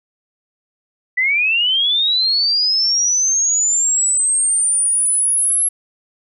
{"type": "linear sweep", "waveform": "sine", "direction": "up", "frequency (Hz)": [1956, 11170], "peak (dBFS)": -13, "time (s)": [1.17, 5.69], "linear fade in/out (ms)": 10, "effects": []}